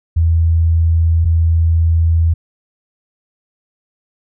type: tone pair in turn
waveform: sine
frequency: 82.41 / 82.41 Hz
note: E2 / E2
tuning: 0 / 0 cents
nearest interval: unison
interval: 0 cents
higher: neither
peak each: -9 dBFS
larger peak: neither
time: 0.16-1.25 / 1.25-2.34 s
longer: neither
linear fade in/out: 10 ms
effects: none